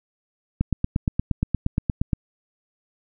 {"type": "click train", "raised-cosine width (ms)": 5, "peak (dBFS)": -8, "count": 14, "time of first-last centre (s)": [0.61, 2.132], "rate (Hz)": 8.54, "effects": []}